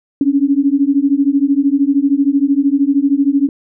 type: beating tone pair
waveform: sine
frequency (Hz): 273.3 / 286.3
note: C#4 / D4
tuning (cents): -24 / -44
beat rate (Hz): 13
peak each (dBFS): -13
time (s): 0.21-3.49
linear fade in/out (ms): 2
effects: none